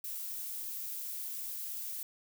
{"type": "noise", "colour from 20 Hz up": "violet", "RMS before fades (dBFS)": -40, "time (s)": [0.04, 2.03], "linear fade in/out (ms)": 2, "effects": []}